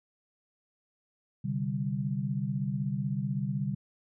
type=chord; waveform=sine; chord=C suspended second; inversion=none; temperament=equal; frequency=130.81 / 146.83 / 196 Hz; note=C3 / D3 / G3; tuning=0 / 0 / 0 cents; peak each=-33 dBFS; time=1.44-3.75 s; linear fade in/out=10 ms; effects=none